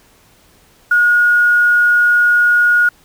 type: tone with quantisation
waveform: sine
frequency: 1442 Hz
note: F#6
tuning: 45 cents flat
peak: -8 dBFS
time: 0.91-2.89 s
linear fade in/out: 5 ms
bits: 6
effects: pink hiss -50 dBFS RMS until 3.04 s